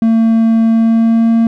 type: tone with pitch glide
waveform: triangle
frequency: 225.9 to 228.5 Hz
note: A3 to A#3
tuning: +46 to -34 cents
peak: -5 dBFS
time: 0.02-1.47 s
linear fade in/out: 2 ms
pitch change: +20 cents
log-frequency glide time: 0.68-1.33 s
effects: none